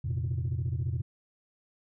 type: chord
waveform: sine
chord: F suspended fourth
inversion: none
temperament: equal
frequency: 87.31 / 116.54 / 130.81 Hz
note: F2 / Bb2 / C3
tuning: 0 / 0 / 0 cents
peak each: -31 dBFS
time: 0.04-1.02 s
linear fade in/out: 10 ms
effects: tanh soft clip ceiling -24 dBFS